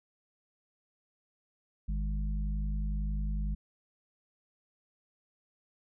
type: harmonic tone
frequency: 51 Hz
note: G#1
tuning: 31 cents flat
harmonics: 1 / 3 / 4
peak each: -30 / -40 / -42 dBFS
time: 1.88-3.55 s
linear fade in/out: 10 ms
effects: none